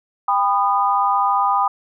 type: tone cluster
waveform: sine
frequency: 797 / 995 / 1230 Hz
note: G5 / B5 / D#6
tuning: +28 / +13 / -20 cents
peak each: -19 dBFS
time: 0.28-1.68 s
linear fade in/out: 5 ms
effects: none